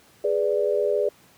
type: chord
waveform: sine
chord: G# diminished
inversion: none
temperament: equal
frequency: 415.3 / 493.9 / 587.3 Hz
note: G#4 / B4 / D5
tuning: 0 / 0 / 0 cents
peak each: -23 / -26 / -24 dBFS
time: 0.24-1.09 s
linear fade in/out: 5 ms
effects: pink hiss -55 dBFS RMS until 1.37 s + high-pass 100 Hz 12 dB/octave